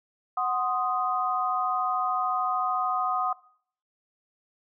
sine chord, C diminished, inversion second, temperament equal, 740 / 1046.5 / 1244.5 Hz, Gb5 / C6 / Eb6, 0 / 0 / 0 cents, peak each -28 / -32 / -27 dBFS, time 0.37-3.33 s, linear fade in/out 5 ms, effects noise-tail reverb RT60 0.6 s tail -21 dB re dry

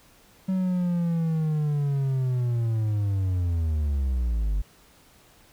triangle linear sweep, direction down, 190 to 47.2 Hz, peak -20 dBFS, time 0.48-4.62 s, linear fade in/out 10 ms, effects pink hiss -56 dBFS RMS until 5.52 s

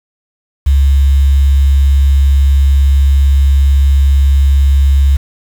sine tone with quantisation, 68.9 Hz, C#2, 10 cents flat, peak -5 dBFS, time 0.66-5.17 s, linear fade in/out 10 ms, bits 5, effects none

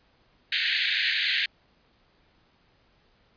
pink band-pass noise, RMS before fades -26 dBFS, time 0.52-1.46 s, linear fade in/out 5 ms, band 1600 to 4500 Hz, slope 96 dB/octave, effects pink hiss -64 dBFS RMS until 3.36 s + resampled to 11025 Hz

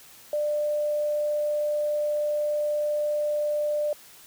sine tone, 595 Hz, D5, 22 cents sharp, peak -23 dBFS, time 0.33-3.93 s, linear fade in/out 2 ms, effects white hiss -50 dBFS RMS until 4.26 s

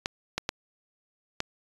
clicks, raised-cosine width 0.2 ms, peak -10 dBFS, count 4, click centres 0.059 / 0.38 / 0.491 / 1.404 s, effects resampled to 24000 Hz

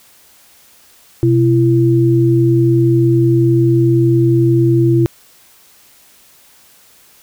sine tone pair together, 125.96 / 336.9 Hz, B2 / E4, +35 / +38 cents, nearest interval octave + perfect fourth, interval 1703 cents, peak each -11 dBFS, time 1.23-5.06 s, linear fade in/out 0 ms, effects white hiss -47 dBFS RMS until 7.22 s

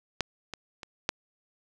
clicks, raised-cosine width 0.2 ms, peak -9 / -19 / -23 / -8 dBFS, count 4, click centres 0.207 / 0.537 / 0.832 / 1.091 s, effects none

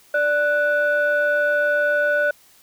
sine tone pair together, 587.3 / 1480 Hz, D5 / F#6, 0 / 0 cents, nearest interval octave + major third, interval 1600 cents, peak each -18 dBFS, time 0.14-2.31 s, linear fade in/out 5 ms, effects tanh soft clip ceiling -11 dBFS + white hiss -53 dBFS RMS until 2.62 s

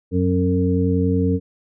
harmonic tone with a mistuned harmonic, 91 Hz, F#2, 28 cents flat, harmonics 1 / 2 / 3 / 5, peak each -20 / -21 / -21 / -23 dBFS, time 0.11-1.4 s, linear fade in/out 50 ms, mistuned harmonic 1, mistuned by +22 cents, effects none

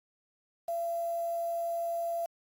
sine tone with quantisation, 678 Hz, E5, 49 cents sharp, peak -30 dBFS, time 0.68-2.26 s, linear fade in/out 5 ms, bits 8, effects AAC 64 kbps

